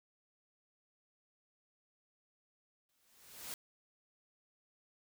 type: noise with exponential growth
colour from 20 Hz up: white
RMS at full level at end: -42 dBFS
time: 2.89-3.54 s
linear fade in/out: 1 ms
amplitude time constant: 140 ms
effects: none